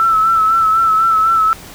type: tone with vibrato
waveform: sine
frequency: 1318.5 Hz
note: E6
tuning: in tune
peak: -9 dBFS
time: 0-1.53 s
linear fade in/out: 0 ms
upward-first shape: sine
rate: 4 Hz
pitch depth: 38 cents each way
effects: pink hiss -35 dBFS RMS until 1.74 s